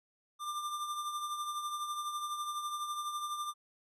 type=tone with tremolo; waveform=square; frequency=1193 Hz; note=D6; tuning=27 cents sharp; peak=-34 dBFS; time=0.39-3.54 s; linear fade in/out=50 ms; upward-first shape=triangle; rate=12 Hz; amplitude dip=55%; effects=resampled to 32000 Hz